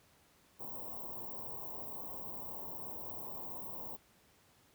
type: band-stop noise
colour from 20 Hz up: white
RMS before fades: -44 dBFS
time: 0.59-3.97 s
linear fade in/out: 20 ms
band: 1100 to 16000 Hz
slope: 96 dB/octave
effects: pink hiss -67 dBFS RMS until 4.74 s + high-pass 60 Hz 12 dB/octave